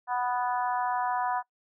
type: harmonic tone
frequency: 246.9 Hz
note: B3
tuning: in tune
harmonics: 3 / 4 / 5 / 6 / 7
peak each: -29 / -30 / -38 / -38 / -41 dBFS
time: 0.07-1.43 s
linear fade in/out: 50 ms
effects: noise-tail reverb RT60 0.1 s tail -21 dB re dry